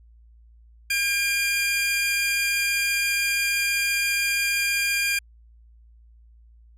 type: tone pair together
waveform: sawtooth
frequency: 1613 / 2402 Hz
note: G6 / D7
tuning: +49 / +38 cents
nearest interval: perfect fifth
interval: 689 cents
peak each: -24 / -19 dBFS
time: 0.9-5.19 s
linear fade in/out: 5 ms
effects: added 57 Hz sine -49 dBFS peak until 6.77 s + resampled to 32000 Hz